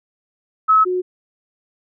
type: tone pair in turn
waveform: sine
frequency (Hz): 1290 / 364.7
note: E6 / F#4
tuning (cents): -38 / -25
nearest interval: octave + minor seventh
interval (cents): 2187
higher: first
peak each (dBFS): -9 / -17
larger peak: first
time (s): 0.68-0.85 / 0.85-1.02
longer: neither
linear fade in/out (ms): 20
effects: none